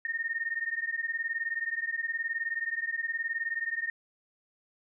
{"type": "beating tone pair", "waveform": "sine", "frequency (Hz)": [1827, 1846], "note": ["A#6", "A#6"], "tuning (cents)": [-35, -17], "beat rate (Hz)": 19, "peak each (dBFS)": [-33, -33], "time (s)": [0.05, 3.9], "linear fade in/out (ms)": 2, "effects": []}